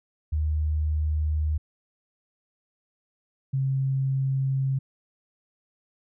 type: tone pair in turn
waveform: sine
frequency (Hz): 76.7 / 134.35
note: D#2 / C3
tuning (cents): -24 / +46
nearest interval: minor seventh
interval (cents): 970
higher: second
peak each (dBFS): -22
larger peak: neither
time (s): 0.32-1.58 / 3.53-4.79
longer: neither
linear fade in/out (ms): 10
effects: none